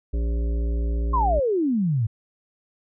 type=harmonic tone; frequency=57.4 Hz; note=A#1; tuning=26 cents flat; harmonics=1 / 3 / 5 / 7 / 9 / 10; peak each=-21 / -38 / -37 / -38 / -47 / -46 dBFS; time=0.13-1.4 s; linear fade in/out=10 ms
type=exponential sweep; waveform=sine; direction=down; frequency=1092 to 103.3 Hz; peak=-19 dBFS; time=1.13-2.07 s; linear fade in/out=10 ms
effects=none